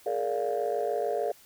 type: chord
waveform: sine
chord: Bb dominant seventh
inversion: third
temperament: just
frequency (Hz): 419.5 / 466.2 / 582.7 / 699.2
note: Ab4 / Bb4 / D5 / F5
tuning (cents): +17 / 0 / -14 / +2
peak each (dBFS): -31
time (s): 0.06-1.32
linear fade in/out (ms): 5
effects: tanh soft clip ceiling -19 dBFS + white hiss -56 dBFS RMS until 1.45 s